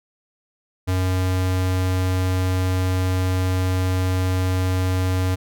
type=tone; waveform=square; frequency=92.5 Hz; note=F#2; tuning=in tune; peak=-19 dBFS; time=0.87-5.36 s; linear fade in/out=20 ms; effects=none